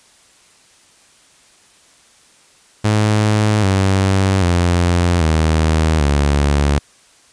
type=tone with pitch steps; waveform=sawtooth; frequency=106.3 / 96.36 / 87.35 / 79.18 / 71.77 Hz; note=G#2 / G2 / F2 / D#2 / D2; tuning=+41 / -29 / +1 / +31 / -39 cents; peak=-8 dBFS; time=2.84-6.79 s; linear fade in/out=10 ms; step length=790 ms; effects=white hiss -50 dBFS RMS until 7.32 s + resampled to 22050 Hz